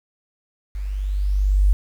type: tone with level ramp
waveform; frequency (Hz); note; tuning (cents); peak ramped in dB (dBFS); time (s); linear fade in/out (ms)
sine; 49; G1; 0; -25 to -11; 0.75-1.73; 0
effects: 8-bit